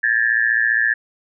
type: tone with amplitude modulation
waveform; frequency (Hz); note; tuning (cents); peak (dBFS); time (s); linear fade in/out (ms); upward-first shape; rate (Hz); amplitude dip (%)
sine; 1728; A6; -32; -10; 0.03-0.94; 10; sine; 115; 100
effects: none